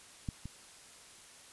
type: clicks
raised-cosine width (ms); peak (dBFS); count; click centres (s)
5; -23 / -29; 2; 0.288 / 0.456
effects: white hiss -55 dBFS RMS until 1.52 s + resampled to 24000 Hz